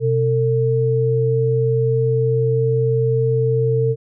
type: tone pair together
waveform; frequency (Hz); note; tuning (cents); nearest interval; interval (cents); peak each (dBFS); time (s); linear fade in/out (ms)
sine; 126.4 / 450.4; B2 / A4; +41 / +40; octave + minor seventh; 2199; -17; 0-3.96; 50
effects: none